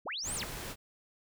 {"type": "linear two-way sweep", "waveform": "sine", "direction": "up then down", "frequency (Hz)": [34.65, 9460, 34.65], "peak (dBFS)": -35, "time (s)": [0.05, 0.45], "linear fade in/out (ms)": 20, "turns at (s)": 0.35}
{"type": "noise", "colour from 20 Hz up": "pink", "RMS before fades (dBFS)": -41, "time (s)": [0.23, 0.76], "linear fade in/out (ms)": 50}
{"effects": []}